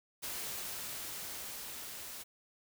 white noise with level ramp, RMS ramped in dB -40 to -46 dBFS, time 0.22-2.24 s, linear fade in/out 20 ms, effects none

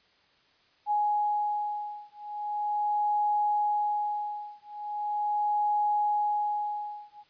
sine beating tone pair, 834 / 834.4 Hz, G#5 / G#5, +7 / +8 cents, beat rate 0.4 Hz, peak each -29 dBFS, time 0.86-7.24 s, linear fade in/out 50 ms, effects white hiss -64 dBFS RMS until 7.29 s + resampled to 11025 Hz

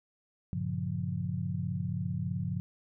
sine chord, G half-diminished seventh, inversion none, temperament just, 98 / 117.6 / 141.12 / 176.4 Hz, G2 / Bb2 / Db3 / F3, 0 / +16 / +31 / +18 cents, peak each -36 / -39 / -36 / -35 dBFS, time 0.53-2.6 s, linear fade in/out 0 ms, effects none

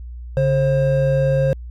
triangle tone pair together, 141.2 / 533.1 Hz, C#3 / C5, +32 / +32 cents, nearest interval octave + major seventh, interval 2300 cents, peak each -15 dBFS, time 0.37-1.53 s, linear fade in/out 0 ms, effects added 60 Hz sine -30 dBFS peak until 1.7 s + AAC 64 kbps

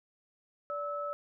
sine tone pair together, 581 / 1302.2 Hz, D5 / E6, -19 / -22 cents, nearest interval octave + major second, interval 1397 cents, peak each -36 / -36 dBFS, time 0.7-1.13 s, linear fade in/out 0 ms, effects none

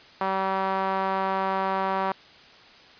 sawtooth tone with band-pass filter, 191.7 Hz, G3, 38 cents flat, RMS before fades -26 dBFS, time 0.21-2.12 s, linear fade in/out 2 ms, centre 970 Hz, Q 2.1, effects white hiss -50 dBFS RMS until 2.99 s + resampled to 11025 Hz

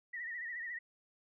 sine tone with vibrato, 1896 Hz, A#6, 29 cents sharp, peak -39 dBFS, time 0.13-0.79 s, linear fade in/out 10 ms, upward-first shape triangle, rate 14 Hz, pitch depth 98 cents each way, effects none

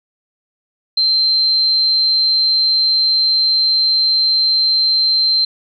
sine tone, 4125 Hz, C8, 25 cents flat, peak -11 dBFS, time 0.97-5.45 s, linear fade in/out 5 ms, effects none

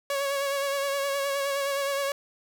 sawtooth tone with vibrato, 557 Hz, C#5, 8 cents sharp, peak -22 dBFS, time 0.1-2.12 s, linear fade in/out 2 ms, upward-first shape sine, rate 9.6 Hz, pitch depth 29 cents each way, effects 10-bit

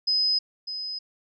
sine tone with echo, 5040 Hz, D#8, 21 cents sharp, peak -20 dBFS, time 0.07-0.39 s, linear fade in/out 10 ms, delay 600 ms, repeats 1, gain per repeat -10 dB, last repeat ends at 0.99 s, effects none

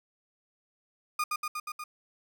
35% pulse tone with echo, 1222 Hz, D#6, 32 cents flat, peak -25 dBFS, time 1.19-1.24 s, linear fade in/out 5 ms, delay 120 ms, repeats 5, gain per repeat -2 dB, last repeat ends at 1.84 s, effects none

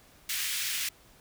pink high-pass noise, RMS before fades -32 dBFS, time 0.29-0.89 s, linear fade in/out 5 ms, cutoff 1900 Hz, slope 24 dB/octave, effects pink hiss -58 dBFS RMS until 1.2 s

